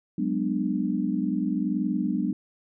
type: chord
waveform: sine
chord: G# half-diminished seventh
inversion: third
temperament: just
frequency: 186.89 / 207.7 / 249.2 / 299 Hz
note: F#3 / G#3 / B3 / D4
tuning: +18 / 0 / +16 / +31 cents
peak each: -29 dBFS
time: 0.18-2.33 s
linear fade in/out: 5 ms
effects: none